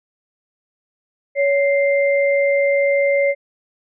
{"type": "tone pair together", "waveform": "sine", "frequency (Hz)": [561, 2093], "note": ["C#5", "C7"], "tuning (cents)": [21, 0], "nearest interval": "octave + major seventh", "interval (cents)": 2279, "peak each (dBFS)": [-14, -21], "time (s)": [1.35, 3.35], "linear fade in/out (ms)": 50, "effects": []}